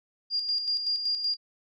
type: tone with tremolo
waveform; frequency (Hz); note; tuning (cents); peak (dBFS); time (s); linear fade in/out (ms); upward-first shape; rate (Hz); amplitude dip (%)
sine; 4810; D8; +41; -24; 0.3-1.37; 50; square; 5.3; 50
effects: none